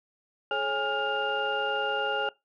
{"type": "tone cluster", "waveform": "sine", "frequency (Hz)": [424.9, 548, 822, 1411, 2811], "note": ["G#4", "C#5", "G#5", "F6", "F7"], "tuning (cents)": [40, -20, -18, 17, 11], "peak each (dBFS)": [-33, -32, -31, -30, -33], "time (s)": [0.51, 2.29], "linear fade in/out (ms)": 2, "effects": ["noise-tail reverb RT60 0.2 s tail -22 dB re dry", "tanh soft clip ceiling -17 dBFS"]}